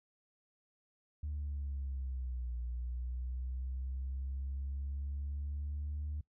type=linear two-way sweep; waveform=sine; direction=down then up; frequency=74.9 to 59.6 to 74.9 Hz; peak=-35 dBFS; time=1.23-6.21 s; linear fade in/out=5 ms; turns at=2.56 s; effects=noise-tail reverb RT60 0.1 s tail -22 dB re dry + tanh soft clip ceiling -33 dBFS